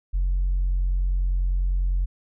sine tone, 45.08 Hz, F#1, 44 cents flat, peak -18 dBFS, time 0.13-2.06 s, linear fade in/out 20 ms, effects tanh soft clip ceiling -17 dBFS

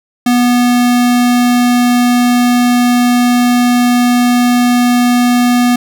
square tone, 244.3 Hz, B3, 19 cents flat, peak -8 dBFS, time 0.26-5.76 s, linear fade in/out 5 ms, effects none

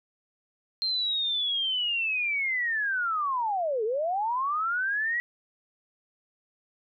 sine linear two-way sweep, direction down then up, 4186 to 415.3 to 1947 Hz, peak -25 dBFS, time 0.82-5.2 s, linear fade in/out 0 ms, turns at 3.84 s, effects none

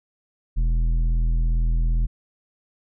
sine tone with tanh clipping, 41.2 Hz, E1, in tune, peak -19 dBFS, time 0.56-2.07 s, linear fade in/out 20 ms, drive 9 dB, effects none

